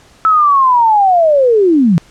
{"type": "linear sweep", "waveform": "sine", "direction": "down", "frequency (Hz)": [1315, 153.5], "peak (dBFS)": -6, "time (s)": [0.25, 1.98], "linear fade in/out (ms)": 0, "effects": ["pink hiss -45 dBFS RMS until 2.1 s", "low-pass 8000 Hz 12 dB/octave"]}